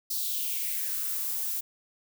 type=noise with high-pass filter sweep; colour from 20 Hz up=violet; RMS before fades=-31 dBFS; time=0.1-1.61 s; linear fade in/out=10 ms; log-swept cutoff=4600 to 600 Hz; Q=3.4; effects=none